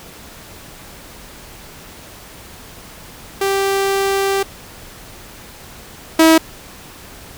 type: tone pair in turn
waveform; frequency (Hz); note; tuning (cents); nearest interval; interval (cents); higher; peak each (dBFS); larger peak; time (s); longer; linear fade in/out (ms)
sawtooth; 392 / 322.5; G4 / E4; 0 / -38; minor third; 338; first; -11 / -3; second; 3.41-4.43 / 6.19-6.38; first; 5
effects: pink hiss -38 dBFS RMS until 7.37 s